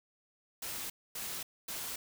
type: noise bursts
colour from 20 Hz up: white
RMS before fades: -40 dBFS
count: 3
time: 0.62-1.96 s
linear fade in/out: 5 ms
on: 280 ms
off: 250 ms
effects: none